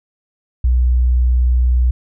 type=tone; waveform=sine; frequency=61.7 Hz; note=B1; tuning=1 cent flat; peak=-10 dBFS; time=0.64-1.91 s; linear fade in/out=5 ms; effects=none